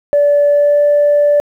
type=tone with pitch glide; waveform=sine; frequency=579 to 584 Hz; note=D5 to D5; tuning=-25 to -10 cents; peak=-6 dBFS; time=0.13-1.4 s; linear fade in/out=0 ms; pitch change=+15 cents; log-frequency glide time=0.48-0.82 s; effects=tanh soft clip ceiling -4 dBFS + 8-bit